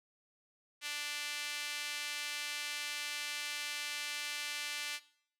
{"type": "tone with high-pass filter", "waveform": "sawtooth", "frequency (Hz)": 293.7, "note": "D4", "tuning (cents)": 0, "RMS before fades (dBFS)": -40, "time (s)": [0.81, 5], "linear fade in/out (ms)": 50, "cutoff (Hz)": 2400, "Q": 1.3, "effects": ["noise-tail reverb RT60 0.6 s tail -18 dB re dry", "low-pass 12000 Hz 12 dB/octave"]}